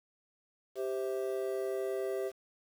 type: chord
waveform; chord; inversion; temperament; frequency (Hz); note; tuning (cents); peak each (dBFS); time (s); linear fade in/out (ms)
triangle; C major; second; just; 392.4 / 523.3 / 654.1; G4 / C5 / E5; +2 / 0 / -14; -32 / -37 / -38; 0.75-2.32; 50
effects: 9-bit